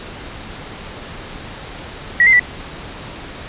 sine tone with pitch steps, 1923 / 2075 / 1965 Hz, B6 / C7 / B6, -47 / -15 / -9 cents, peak -7 dBFS, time 2.2-2.395 s, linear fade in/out 2 ms, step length 65 ms, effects pink hiss -32 dBFS RMS until 3.48 s + resampled to 8000 Hz

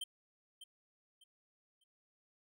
square tone with echo, 3123 Hz, G7, 7 cents flat, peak -39 dBFS, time 0.01-0.04 s, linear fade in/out 5 ms, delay 600 ms, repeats 3, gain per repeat -11 dB, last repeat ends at 1.84 s, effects none

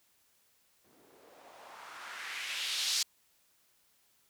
violet noise with low-pass filter sweep, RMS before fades -39 dBFS, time 0.84-3.03 s, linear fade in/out 5 ms, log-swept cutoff 280 to 5100 Hz, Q 1.9, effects white hiss -70 dBFS RMS until 4.29 s

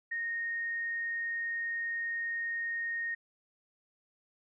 sine tone, 1855 Hz, A#6, 9 cents flat, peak -32 dBFS, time 0.11-3.15 s, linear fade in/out 10 ms, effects none

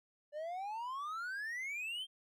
triangle exponential sweep, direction up, 580 to 3214 Hz, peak -37 dBFS, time 0.32-2.07 s, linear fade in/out 50 ms, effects none

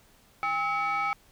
sine tone cluster, 806 / 1291 / 2259 Hz, G5 / E6 / C#7, +48 / -37 / +32 cents, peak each -29 / -27 / -30 dBFS, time 0.43-1.13 s, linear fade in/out 0 ms, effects tanh soft clip ceiling -21 dBFS + pink hiss -60 dBFS RMS until 1.31 s

